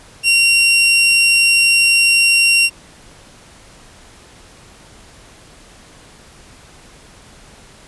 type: tone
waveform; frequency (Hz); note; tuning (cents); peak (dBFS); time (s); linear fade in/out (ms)
sawtooth; 2752; F7; -26; -6; 0.23-2.7; 50
effects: pink hiss -43 dBFS RMS until 7.87 s + resampled to 24000 Hz